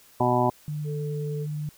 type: harmonic tone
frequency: 123.47 Hz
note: B2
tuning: in tune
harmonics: 1 / 2 / 3 / 5 / 6 / 7 / 8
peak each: -27 / -27 / -27 / -27 / -27 / -27 / -27 dBFS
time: 0.2-0.5 s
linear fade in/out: 5 ms
type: tone with vibrato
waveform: sine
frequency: 150 Hz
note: D3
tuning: 37 cents sharp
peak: -28 dBFS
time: 0.68-1.69 s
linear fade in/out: 0 ms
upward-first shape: sine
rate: 19 Hz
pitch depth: 15 cents each way
type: tone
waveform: sine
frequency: 440 Hz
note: A4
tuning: in tune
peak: -33 dBFS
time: 0.84-1.47 s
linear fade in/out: 50 ms
effects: white hiss -55 dBFS RMS until 1.77 s